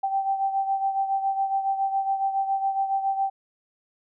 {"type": "beating tone pair", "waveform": "sine", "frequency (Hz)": [779, 786.2], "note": ["G5", "G5"], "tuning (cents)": [-11, 5], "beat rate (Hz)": 7.2, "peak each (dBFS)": [-23, -30], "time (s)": [0.03, 3.3], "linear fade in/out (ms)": 10, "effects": []}